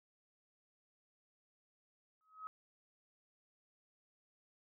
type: tone with exponential growth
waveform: sine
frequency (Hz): 1273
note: D#6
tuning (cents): +39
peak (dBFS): -40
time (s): 2.21-2.47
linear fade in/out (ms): 0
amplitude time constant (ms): 55
effects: none